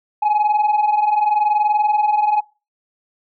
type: tone pair together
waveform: sine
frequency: 825.2 / 846 Hz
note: G#5 / G#5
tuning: -11 / +32 cents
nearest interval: unison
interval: 43 cents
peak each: -17 / -13 dBFS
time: 0.22-2.41 s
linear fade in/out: 10 ms
effects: noise-tail reverb RT60 0.3 s tail -24 dB re dry + tanh soft clip ceiling -11 dBFS